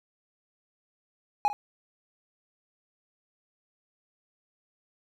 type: tone with echo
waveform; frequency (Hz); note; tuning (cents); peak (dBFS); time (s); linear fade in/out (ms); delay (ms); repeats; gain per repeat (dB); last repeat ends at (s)
triangle; 830.6; G#5; 0; -17; 1.45-1.48; 0; 50; 1; -14; 1.53
effects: none